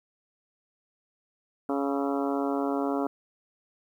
harmonic tone with a mistuned harmonic, 139.7 Hz, C#3, 14 cents sharp, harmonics 2 / 3 / 4 / 5 / 6 / 7 / 8 / 9 / 10, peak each -28 / -32 / -35 / -34 / -39 / -39 / -41 / -42 / -42 dBFS, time 1.69-3.07 s, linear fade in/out 2 ms, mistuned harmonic 10, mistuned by -57 cents, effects 10-bit

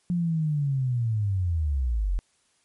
sine linear sweep, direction down, 178 to 40.75 Hz, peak -22 dBFS, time 0.1-2.19 s, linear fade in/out 0 ms, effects white hiss -67 dBFS RMS until 2.64 s + MP3 48 kbps

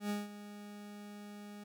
40% pulse tone with ADSR envelope, 206.2 Hz, G#3, 12 cents flat, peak -32 dBFS, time 0-1.64 s, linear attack 97 ms, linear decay 180 ms, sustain -14 dB, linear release 8 ms, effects none

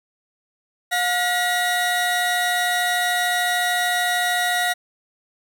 30% pulse tone pair together, 717 / 1914.2 Hz, F5 / A#6, +45 / +45 cents, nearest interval octave + perfect fourth, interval 1700 cents, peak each -19 dBFS, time 0.91-4.74 s, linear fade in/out 20 ms, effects none

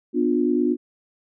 sine chord, B diminished, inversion none, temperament just, 246.9 / 296.3 / 355.6 Hz, B3 / D4 / F4, 0 / +15 / +31 cents, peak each -22 dBFS, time 0.13-0.77 s, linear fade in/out 50 ms, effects none

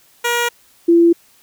10% pulse / sine tone pair in turn, 476.5 / 338.9 Hz, A#4 / E4, +38 / +48 cents, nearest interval tritone, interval 590 cents, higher first, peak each -7 dBFS, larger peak neither, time 0.24-0.49 / 0.88-1.13 s, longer neither, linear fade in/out 10 ms, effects white hiss -52 dBFS RMS until 1.42 s

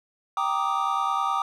triangle chord, Eb major seventh, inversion first, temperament equal, 784 / 932.3 / 1174.7 / 1244.5 Hz, G5 / Bb5 / D6 / Eb6, 0 / 0 / 0 / 0 cents, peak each -27 / -29 / -25 / -26 dBFS, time 0.37-1.42 s, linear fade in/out 2 ms, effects none

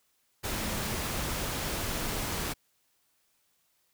sine tone in noise, 215.9 Hz, A3, 33 cents flat, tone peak -40 dBFS, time 0.6-0.95 s, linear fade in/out 20 ms, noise pink, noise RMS -33 dBFS, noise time 0.43-2.54 s, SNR -10 dB, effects white hiss -72 dBFS RMS until 3.93 s

